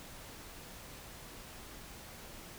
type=silence; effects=pink hiss -50 dBFS RMS until 2.58 s